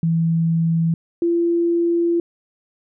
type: tone pair in turn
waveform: sine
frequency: 164.81 / 340.9 Hz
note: E3 / F4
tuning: 0 / -42 cents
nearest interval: octave + minor second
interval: 1258 cents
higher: second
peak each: -15 dBFS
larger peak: neither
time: 0.03-0.94 / 1.22-2.2 s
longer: second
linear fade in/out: 2 ms
effects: none